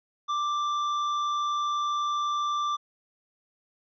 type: tone with hard clipping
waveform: triangle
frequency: 1178 Hz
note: D6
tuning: 5 cents sharp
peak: -27 dBFS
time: 0.28-2.77 s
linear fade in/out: 20 ms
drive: 11 dB
effects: resampled to 16000 Hz